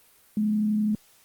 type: tone with frequency modulation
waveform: sine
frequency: 212.3 Hz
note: G#3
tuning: 38 cents sharp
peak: -21 dBFS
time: 0.37-0.95 s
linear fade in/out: 2 ms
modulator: 31.8 Hz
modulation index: 0.24
effects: white hiss -58 dBFS RMS until 1.24 s + Opus 32 kbps